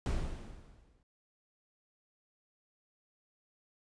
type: noise with exponential decay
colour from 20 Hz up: brown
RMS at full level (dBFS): -30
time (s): 0.06-1.03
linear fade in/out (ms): 1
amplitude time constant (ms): 210
effects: resampled to 22050 Hz